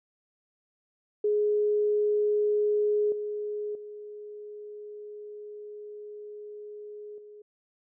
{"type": "tone with level steps", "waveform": "sine", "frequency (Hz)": 418.4, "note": "G#4", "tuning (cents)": 13, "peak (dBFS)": [-22, -30, -39, -45], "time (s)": [1.24, 7.42], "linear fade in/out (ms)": 5, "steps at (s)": [3.12, 3.75, 7.18], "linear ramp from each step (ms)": 2, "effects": []}